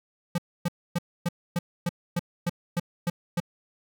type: tone bursts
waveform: square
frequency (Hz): 173.4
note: F3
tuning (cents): -12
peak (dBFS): -24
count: 11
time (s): 0.35-3.402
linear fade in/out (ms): 5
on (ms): 32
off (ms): 270
effects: none

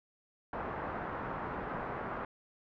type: low-pass noise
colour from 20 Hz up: white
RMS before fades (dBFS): -39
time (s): 0.53-2.25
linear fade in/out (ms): 2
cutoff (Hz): 1400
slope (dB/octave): 24
effects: none

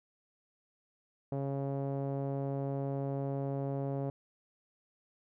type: tone with low-pass filter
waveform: sawtooth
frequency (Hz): 138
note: C#3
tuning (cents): -7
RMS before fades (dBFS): -35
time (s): 1.32-4.1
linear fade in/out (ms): 2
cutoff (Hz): 610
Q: 2
effects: none

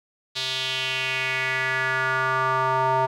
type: tone with band-pass filter sweep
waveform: square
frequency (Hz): 130.81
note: C3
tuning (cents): 0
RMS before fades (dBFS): -24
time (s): 0.35-3.07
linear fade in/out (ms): 20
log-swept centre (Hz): 3900 to 850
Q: 3.4
effects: none

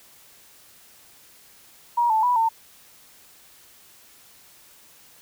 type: tone with pitch steps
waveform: sine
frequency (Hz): 952 / 878 / 982 / 902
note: A#5 / A5 / B5 / A5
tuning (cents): +36 / -4 / -10 / +43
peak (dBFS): -17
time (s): 1.97-2.49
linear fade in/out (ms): 10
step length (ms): 130
effects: white hiss -52 dBFS RMS until 5.21 s

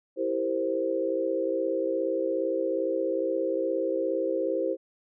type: chord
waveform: sine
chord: C dominant seventh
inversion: first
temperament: equal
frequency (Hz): 329.6 / 392 / 466.2 / 523.3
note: E4 / G4 / Bb4 / C5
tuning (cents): 0 / 0 / 0 / 0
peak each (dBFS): -31 / -31 / -34 / -28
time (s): 0.16-4.77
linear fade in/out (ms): 50
effects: none

